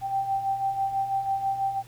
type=beating tone pair; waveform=sine; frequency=777 / 783.1 Hz; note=G5 / G5; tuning=-16 / -2 cents; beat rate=6.1 Hz; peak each=-32 / -25 dBFS; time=0.01-1.83 s; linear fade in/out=50 ms; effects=added 119 Hz sine -47 dBFS peak until 1.87 s + pink hiss -53 dBFS RMS until 1.87 s